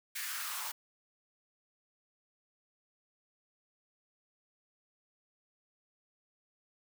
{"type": "noise with high-pass filter sweep", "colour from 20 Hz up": "white", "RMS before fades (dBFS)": -39, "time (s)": [0.15, 0.72], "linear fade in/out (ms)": 10, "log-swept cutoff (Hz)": [1900, 870], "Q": 3, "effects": []}